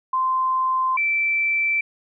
sine tone pair in turn, 1039 / 2332 Hz, C6 / D7, -12 / -13 cents, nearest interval octave + major second, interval 1399 cents, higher second, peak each -18 dBFS, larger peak neither, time 0.13-0.97 / 0.97-1.81 s, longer neither, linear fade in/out 5 ms, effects none

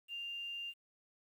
sine tone with quantisation, 2794 Hz, F7, in tune, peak -40 dBFS, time 0.08-0.74 s, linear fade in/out 50 ms, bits 11, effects none

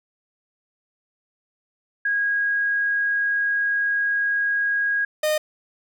sine / 45% pulse tone pair in turn, 1642 / 613.1 Hz, G#6 / D#5, -20 / -26 cents, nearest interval octave + perfect fourth, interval 1706 cents, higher first, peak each -19 dBFS, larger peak neither, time 2.05-5.05 / 5.23-5.38 s, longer first, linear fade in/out 5 ms, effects none

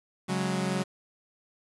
sawtooth chord, C# suspended fourth, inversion none, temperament equal, 138.59 / 185 / 207.7 Hz, C#3 / F#3 / G#3, 0 / 0 / 0 cents, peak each -30 / -25 / -29 dBFS, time 0.28-0.84 s, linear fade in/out 20 ms, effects resampled to 24000 Hz + 8-bit

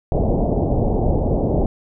pink low-pass noise, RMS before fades -18 dBFS, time 0.12-1.66 s, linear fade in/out 2 ms, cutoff 760 Hz, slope 48 dB/octave, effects none

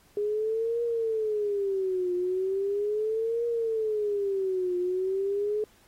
sine tone with vibrato, 410 Hz, G#4, 22 cents flat, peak -25 dBFS, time 0.17-5.64 s, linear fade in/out 2 ms, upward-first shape triangle, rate 0.38 Hz, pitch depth 250 cents each way, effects pink hiss -61 dBFS RMS until 5.87 s + AAC 48 kbps

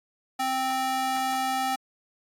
square tone with high-pass filter, 261.6 Hz, C4, in tune, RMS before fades -27 dBFS, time 0.39-1.76 s, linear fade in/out 10 ms, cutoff 630 Hz, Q 1.8, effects AAC 64 kbps

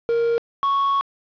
triangle tone pair in turn, 466.2 / 1108.8 Hz, A#4 / C#6, 0 / 0 cents, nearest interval octave + minor third, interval 1500 cents, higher second, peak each -15 dBFS, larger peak neither, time 0.09-0.38 / 0.63-1.01 s, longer second, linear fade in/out 0 ms, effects resampled to 11025 Hz + 7-bit

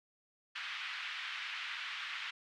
white band-pass noise, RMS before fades -42 dBFS, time 0.55-2.31 s, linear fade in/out 10 ms, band 1300 to 3200 Hz, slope 24 dB/octave, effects none

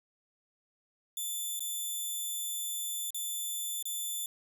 5% pulse tone with dropouts, 3520 Hz, A7, in tune, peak -26 dBFS, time 1.17-4.26 s, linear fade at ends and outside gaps 2 ms, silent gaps 1.594-1.605 / 3.105-3.145 / 3.826-3.854 s, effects none

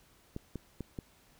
clicks, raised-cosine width 3 ms, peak -25 dBFS, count 4, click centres 0.364 / 0.557 / 0.807 / 0.988 s, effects pink hiss -64 dBFS RMS until 1.39 s

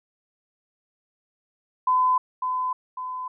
sine tone with echo, 1014 Hz, B5, 45 cents sharp, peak -17 dBFS, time 1.87-2.18 s, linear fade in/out 5 ms, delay 550 ms, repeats 2, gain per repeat -6 dB, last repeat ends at 3.28 s, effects none

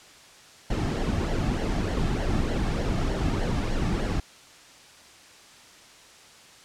brown noise with flanger, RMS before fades -26 dBFS, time 0.7-4.2 s, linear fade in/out 5 ms, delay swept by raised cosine 0.8 to 2.1 ms, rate 3.3 Hz, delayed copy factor -0.55, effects white hiss -50 dBFS RMS until 6.64 s + low-pass 7000 Hz 12 dB/octave

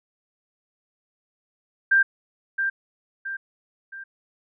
sine tone with echo, 1583 Hz, G6, 17 cents sharp, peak -14 dBFS, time 1.91-2.03 s, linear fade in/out 10 ms, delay 670 ms, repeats 3, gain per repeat -7 dB, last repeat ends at 4.04 s, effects none

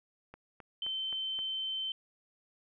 click train, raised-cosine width 0.5 ms, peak -33 dBFS, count 5, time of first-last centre 0.34-1.39 s, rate 3.81 Hz
sine tone, 3089 Hz, G7, 26 cents flat, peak -33 dBFS, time 0.82-1.92 s, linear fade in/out 2 ms
effects none

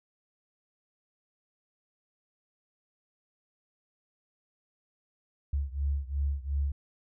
sine beating tone pair, 69.3 / 72.1 Hz, C#2 / D2, 0 / -31 cents, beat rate 2.8 Hz, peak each -30 / -32 dBFS, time 5.53-6.72 s, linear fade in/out 5 ms, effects none

